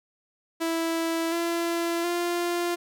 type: tone with pitch steps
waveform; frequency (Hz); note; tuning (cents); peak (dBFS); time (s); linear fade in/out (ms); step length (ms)
sawtooth; 329.6 / 338.5 / 347.6; E4 / E4 / F4; 0 / +46 / -8; -21; 0.6-2.76; 20; 720
effects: none